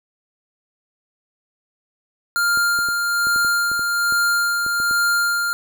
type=tone with tremolo; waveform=square; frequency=1400 Hz; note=F6; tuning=4 cents sharp; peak=-16 dBFS; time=2.36-5.53 s; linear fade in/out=0 ms; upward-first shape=sine; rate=1.2 Hz; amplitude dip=35%
type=clicks; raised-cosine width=2 ms; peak=-23 dBFS; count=12; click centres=2.574 / 2.789 / 2.887 / 3.27 / 3.361 / 3.448 / 3.716 / 3.794 / 4.124 / 4.664 / 4.801 / 4.911 s
effects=none